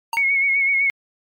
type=tone with exponential decay; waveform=square; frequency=922 Hz; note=A#5; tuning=19 cents flat; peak=-19 dBFS; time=0.13-0.25 s; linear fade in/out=2 ms; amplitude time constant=26 ms
type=tone with vibrato; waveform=sine; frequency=2200 Hz; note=C#7; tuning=14 cents flat; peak=-15 dBFS; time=0.17-0.9 s; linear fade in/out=0 ms; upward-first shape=sine; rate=7.9 Hz; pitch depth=39 cents each way
effects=MP3 96 kbps